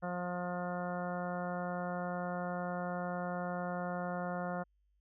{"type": "harmonic tone", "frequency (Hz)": 177.8, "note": "F3", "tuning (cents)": 31, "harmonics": [1, 2, 3, 4, 5, 6, 7, 8, 10], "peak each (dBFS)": [-39, -49, -41, -41, -51, -48, -49, -46, -55], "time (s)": [0.02, 4.64], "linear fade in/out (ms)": 20, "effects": ["added 50 Hz sine -70 dBFS peak until 5 s"]}